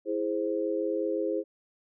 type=chord; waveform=sine; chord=E augmented; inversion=none; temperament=equal; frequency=329.6 / 415.3 / 523.3 Hz; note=E4 / G#4 / B#4; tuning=0 / 0 / 0 cents; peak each=-31 dBFS; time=0.05-1.44 s; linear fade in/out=50 ms; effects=none